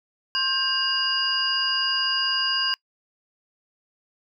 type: tone cluster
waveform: sine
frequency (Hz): 1067 / 1585 / 2850 / 4868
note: C6 / G6 / F7 / D#8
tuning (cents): +34 / +19 / +34 / -39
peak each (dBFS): -31 / -29 / -26 / -24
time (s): 0.35-2.74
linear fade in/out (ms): 0
effects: noise-tail reverb RT60 0.1 s tail -25 dB re dry